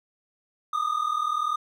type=tone pair together; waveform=triangle; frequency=1204.2 / 1244.5 Hz; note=D6 / D#6; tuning=+43 / 0 cents; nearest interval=minor second; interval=57 cents; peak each=-25 dBFS; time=0.73-1.56 s; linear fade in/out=5 ms; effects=none